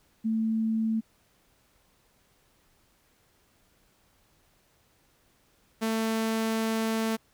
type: tone pair in turn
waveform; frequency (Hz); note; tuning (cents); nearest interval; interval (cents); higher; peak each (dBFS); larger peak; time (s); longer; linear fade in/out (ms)
sine / sawtooth; 222.1 / 222.9; A3 / A3; +16 / +23; unison; 7; second; -24 / -22; second; 0.24-1.01 / 5.81-7.17; second; 20
effects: pink hiss -66 dBFS RMS until 7.33 s